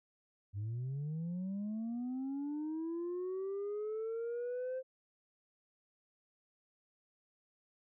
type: linear sweep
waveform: sine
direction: up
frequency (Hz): 96.8 to 523.3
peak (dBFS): -34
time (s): 0.53-4.83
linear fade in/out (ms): 50
effects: tanh soft clip ceiling -35 dBFS